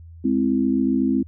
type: chord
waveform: sine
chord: Ab augmented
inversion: none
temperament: equal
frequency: 207.7 / 261.6 / 329.6 Hz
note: Ab3 / C4 / E4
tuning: 0 / 0 / 0 cents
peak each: -23 / -19 / -24 dBFS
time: 0.24-1.23 s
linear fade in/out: 10 ms
effects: added 83 Hz sine -39 dBFS peak until 1.27 s